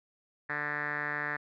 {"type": "tone with low-pass filter", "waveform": "5% pulse", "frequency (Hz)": 147.7, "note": "D3", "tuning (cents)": 10, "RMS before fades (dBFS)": -34, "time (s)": [0.49, 1.37], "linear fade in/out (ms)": 10, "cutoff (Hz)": 1800, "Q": 7.1, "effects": []}